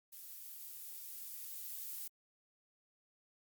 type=noise with level ramp; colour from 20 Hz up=violet; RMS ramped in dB=-51 to -44 dBFS; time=0.12-2.08 s; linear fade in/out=10 ms; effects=Opus 48 kbps